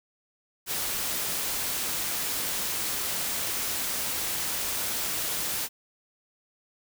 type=noise; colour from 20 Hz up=white; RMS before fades=-30 dBFS; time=0.66-5.69 s; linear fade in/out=50 ms; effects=none